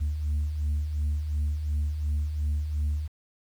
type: beating tone pair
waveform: sine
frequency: 72.2 / 75 Hz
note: D2 / D2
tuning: -29 / +37 cents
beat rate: 2.8 Hz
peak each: -32 / -24 dBFS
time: 0-3.08 s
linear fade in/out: 20 ms
effects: tanh soft clip ceiling -22 dBFS + 9-bit